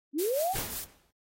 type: linear sweep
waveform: sine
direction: up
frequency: 261.6 to 810 Hz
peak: -26 dBFS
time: 0.13-0.56 s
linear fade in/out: 50 ms
type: noise with tremolo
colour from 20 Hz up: blue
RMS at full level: -34 dBFS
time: 0.18-0.85 s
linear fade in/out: 10 ms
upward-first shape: triangle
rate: 5.5 Hz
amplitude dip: 65%
type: noise with exponential decay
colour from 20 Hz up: pink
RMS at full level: -33 dBFS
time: 0.55-1.11 s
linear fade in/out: 5 ms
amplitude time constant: 120 ms
effects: AAC 48 kbps